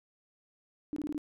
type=tone bursts; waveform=sine; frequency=298.3 Hz; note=D4; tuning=27 cents sharp; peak=-32 dBFS; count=5; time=0.93-1.179 s; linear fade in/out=0 ms; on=33 ms; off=21 ms; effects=none